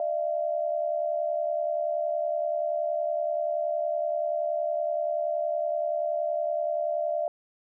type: tone pair together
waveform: sine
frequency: 606 / 676.6 Hz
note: D#5 / E5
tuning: -46 / +45 cents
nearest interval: major second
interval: 191 cents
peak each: -28 dBFS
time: 0-7.28 s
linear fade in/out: 2 ms
effects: none